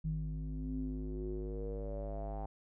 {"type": "tone with low-pass filter sweep", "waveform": "square", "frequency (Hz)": 51.8, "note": "G#1", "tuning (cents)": -4, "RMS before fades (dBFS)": -39, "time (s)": [0.04, 2.46], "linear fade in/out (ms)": 5, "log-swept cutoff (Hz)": [160, 790], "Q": 6.8, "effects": []}